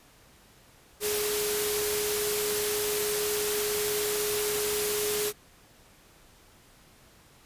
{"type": "tone in noise", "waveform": "sine", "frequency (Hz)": 418.5, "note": "G#4", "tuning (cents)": 13, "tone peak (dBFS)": -29, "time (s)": [1, 5.33], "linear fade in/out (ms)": 50, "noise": "white", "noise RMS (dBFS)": -30, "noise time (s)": [1, 5.33], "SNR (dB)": -2, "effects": ["pink hiss -57 dBFS RMS until 7.45 s", "resampled to 32000 Hz"]}